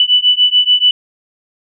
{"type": "beating tone pair", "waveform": "sine", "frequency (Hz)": [2973, 2979.9], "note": ["F#7", "F#7"], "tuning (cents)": [8, 12], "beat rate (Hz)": 6.9, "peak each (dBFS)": -11, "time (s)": [0, 0.91], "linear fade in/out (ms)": 2, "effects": []}